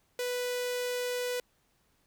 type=tone with notch filter; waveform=sawtooth; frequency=493.9 Hz; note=B4; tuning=in tune; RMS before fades=-33 dBFS; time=0.19-1.4 s; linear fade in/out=2 ms; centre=1100 Hz; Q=1.5; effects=pink hiss -71 dBFS RMS until 2.06 s